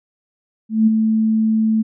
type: tone with ADSR envelope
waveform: sine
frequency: 220 Hz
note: A3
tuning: in tune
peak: -8 dBFS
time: 0.69-1.83 s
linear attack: 180 ms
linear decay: 17 ms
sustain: -5 dB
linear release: 20 ms
effects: none